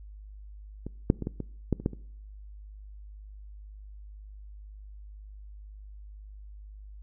clicks, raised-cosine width 3 ms, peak -23 / -6 / -20 / -17 / -20 / -11 / -25 / -12 / -28 dBFS, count 9, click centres 0.866 / 1.101 / 1.223 / 1.271 / 1.403 / 1.727 / 1.8 / 1.861 / 1.933 s, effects noise-tail reverb RT60 0.7 s tail -23 dB re dry + added 51 Hz sine -43 dBFS peak until 7.02 s

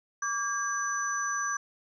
sine tone cluster, 1153 / 1614 / 6000 Hz, D6 / G#6 / F#8, -32 / -50 / +23 cents, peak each -32 / -32 / -34 dBFS, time 0.22-1.57 s, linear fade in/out 5 ms, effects none

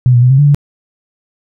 sine tone with pitch steps, 125.6 / 120.9 / 125.7 / 133.8 / 145.3 / 143.9 Hz, B2 / B2 / B2 / C3 / D3 / D3, +30 / -36 / +31 / +39 / -18 / -35 cents, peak -4 dBFS, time 0.06-0.546 s, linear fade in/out 0 ms, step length 81 ms, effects none

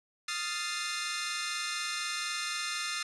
15% pulse chord, F dominant seventh, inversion third, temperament equal with one note detuned, 1244.5 / 1387.3 / 1760 / 2093 Hz, Eb6 / F6 / A6 / C7, 0 / -12 / 0 / 0 cents, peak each -32 dBFS, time 0.28-3.03 s, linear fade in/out 5 ms, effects resampled to 24000 Hz

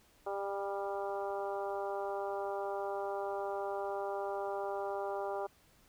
harmonic tone with a mistuned harmonic, 198.9 Hz, G3, 25 cents sharp, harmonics 2 / 3 / 4 / 5 / 6 / 7, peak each -39 / -40 / -40 / -46 / -47 / -51 dBFS, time 0.26-5.47 s, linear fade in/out 10 ms, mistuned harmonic 5, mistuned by -28 cents, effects pink hiss -66 dBFS RMS until 5.88 s

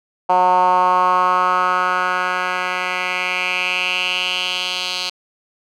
10% pulse tone with band-pass filter sweep, 182.1 Hz, F#3, 27 cents flat, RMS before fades -18 dBFS, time 0.29-5.1 s, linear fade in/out 10 ms, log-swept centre 840 to 3900 Hz, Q 3.8, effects none

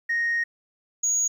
sine tone pair in turn, 1864.7 / 6693 Hz, A#6 / G#8, 0 / +12 cents, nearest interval octave + minor seventh, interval 2212 cents, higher second, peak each -20 / -18 dBFS, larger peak second, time 0.09-0.44 / 1.03-1.28 s, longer first, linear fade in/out 10 ms, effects tanh soft clip ceiling -19 dBFS + 10-bit

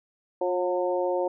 harmonic tone with a mistuned harmonic, 180.7 Hz, F#3, 41 cents flat, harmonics 2 / 3 / 4 / 5, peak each -28 / -26 / -33 / -33 dBFS, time 0.41-1.28 s, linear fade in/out 5 ms, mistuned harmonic 2, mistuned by -24 cents, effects none

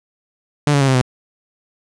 sawtooth tone with pitch steps, 146.83 / 141.5 / 136.37 / 131.42 / 126.65 Hz, D3 / C#3 / C#3 / C3 / B2, 0 / +36 / -28 / +8 / +44 cents, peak -8 dBFS, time 0.67-1.015 s, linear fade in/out 2 ms, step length 69 ms, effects resampled to 22050 Hz + 7-bit

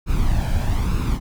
brown noise with flanger, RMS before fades -19 dBFS, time 0.06-1.2 s, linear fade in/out 50 ms, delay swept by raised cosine 0.76 to 1.28 ms, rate 1.1 Hz, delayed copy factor +0.6, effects none

